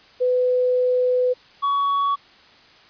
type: tone pair in turn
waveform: sine / triangle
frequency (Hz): 501 / 1124.7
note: B4 / C#6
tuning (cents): +25 / +25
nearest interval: octave + major second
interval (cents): 1400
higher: second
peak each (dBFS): -16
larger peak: neither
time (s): 0.2-1.34 / 1.62-2.16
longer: first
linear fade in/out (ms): 20
effects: white hiss -50 dBFS RMS until 2.89 s + resampled to 11025 Hz